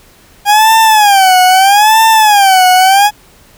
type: tone with vibrato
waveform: 40% pulse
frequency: 810 Hz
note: G#5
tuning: 43 cents flat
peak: -3 dBFS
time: 0.45-3.11 s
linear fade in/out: 50 ms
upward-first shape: sine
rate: 0.78 Hz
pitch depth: 170 cents each way
effects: pink hiss -43 dBFS RMS until 3.57 s